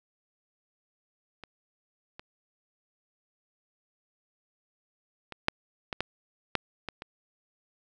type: clicks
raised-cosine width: 0.3 ms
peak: -27 / -26 / -23 / -6 / -16 / -12 / -8 / -18 / -23 dBFS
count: 9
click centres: 1.437 / 2.195 / 5.323 / 5.484 / 5.928 / 6.006 / 6.553 / 6.887 / 7.021 s
effects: none